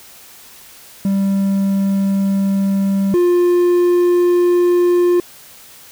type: tone pair in turn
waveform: triangle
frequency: 196 / 352.8 Hz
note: G3 / F4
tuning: 0 / +18 cents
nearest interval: minor seventh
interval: 1018 cents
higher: second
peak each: -11 / -8 dBFS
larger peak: second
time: 1.05-3.14 / 3.14-5.2 s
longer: first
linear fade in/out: 2 ms
effects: white hiss -41 dBFS RMS until 5.91 s